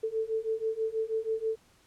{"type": "beating tone pair", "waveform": "sine", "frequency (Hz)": [440, 446.2], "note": ["A4", "A4"], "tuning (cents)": [0, 24], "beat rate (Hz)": 6.2, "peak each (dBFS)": [-32, -31], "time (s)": [0.03, 1.56], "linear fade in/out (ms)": 10, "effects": ["pink hiss -63 dBFS RMS until 1.86 s", "low-pass 11000 Hz 12 dB/octave"]}